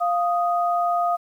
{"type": "tone pair together", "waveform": "sine", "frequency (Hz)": [698.5, 1244.6], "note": ["F5", "D#6"], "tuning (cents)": [0, 0], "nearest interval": "minor seventh", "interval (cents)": 1000, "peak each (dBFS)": [-20, -24], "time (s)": [0, 1.17], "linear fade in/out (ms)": 20, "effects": ["9-bit"]}